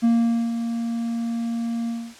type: tone with ADSR envelope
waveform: triangle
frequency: 232.1 Hz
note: A#3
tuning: 7 cents flat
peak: -12 dBFS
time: 0.02-2.15 s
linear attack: 25 ms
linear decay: 470 ms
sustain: -9 dB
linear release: 270 ms
effects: white hiss -45 dBFS RMS until 2.19 s + low-pass 7000 Hz 12 dB/octave